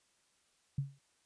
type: tone with exponential decay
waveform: sine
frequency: 138.59 Hz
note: C#3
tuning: in tune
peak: -28 dBFS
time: 0.78-0.99 s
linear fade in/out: 5 ms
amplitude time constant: 44 ms
effects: white hiss -73 dBFS RMS until 1.25 s + resampled to 22050 Hz